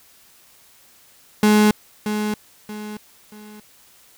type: tone with echo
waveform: 35% pulse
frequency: 211.3 Hz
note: G#3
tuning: 30 cents sharp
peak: -10 dBFS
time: 1.43-1.71 s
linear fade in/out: 2 ms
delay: 630 ms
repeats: 3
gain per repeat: -9 dB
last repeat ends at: 3.6 s
effects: white hiss -52 dBFS RMS until 4.17 s